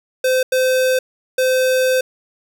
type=tone bursts at uneven times; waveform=square; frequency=515 Hz; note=C5; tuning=28 cents flat; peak=-14 dBFS; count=3; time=0.24-0.43 / 0.52-0.99 / 1.38-2.01 s; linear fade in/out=5 ms; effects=none